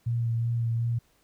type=tone with vibrato; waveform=sine; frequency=116.54 Hz; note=A#2; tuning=in tune; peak=-24 dBFS; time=0.06-0.99 s; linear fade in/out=10 ms; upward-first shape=sine; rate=2.7 Hz; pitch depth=20 cents each way; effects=pink hiss -66 dBFS RMS until 1.23 s